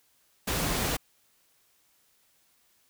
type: tone in noise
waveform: sine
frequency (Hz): 164.81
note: E3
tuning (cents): 0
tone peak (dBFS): -37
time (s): 0.54-0.77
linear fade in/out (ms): 10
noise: pink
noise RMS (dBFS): -29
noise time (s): 0.47-0.97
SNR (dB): -11
effects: white hiss -67 dBFS RMS until 2.89 s